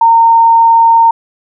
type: tone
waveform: sine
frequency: 917 Hz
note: A#5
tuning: 29 cents flat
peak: -3 dBFS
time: 0.01-1.11 s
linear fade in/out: 5 ms
effects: none